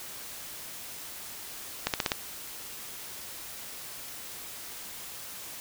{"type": "accelerating click train", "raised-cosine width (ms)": 0.2, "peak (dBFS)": -8, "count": 5, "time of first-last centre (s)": [1.87, 2.118], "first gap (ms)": 68, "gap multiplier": 0.94, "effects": ["white hiss -42 dBFS RMS until 5.6 s"]}